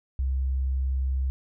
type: tone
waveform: sine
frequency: 65.9 Hz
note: C2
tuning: 13 cents sharp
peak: -23 dBFS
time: 0.19-1.3 s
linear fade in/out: 0 ms
effects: none